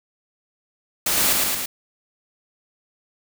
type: noise with echo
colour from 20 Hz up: white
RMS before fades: -21 dBFS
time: 1.06-1.33 s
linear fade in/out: 5 ms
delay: 110 ms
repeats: 3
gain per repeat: -2 dB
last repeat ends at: 1.66 s
effects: none